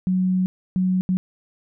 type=tone bursts at uneven times; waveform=sine; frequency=185 Hz; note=F#3; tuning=in tune; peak=-17 dBFS; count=3; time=0.07-0.46 / 0.76-1.01 / 1.09-1.17 s; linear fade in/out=0 ms; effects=none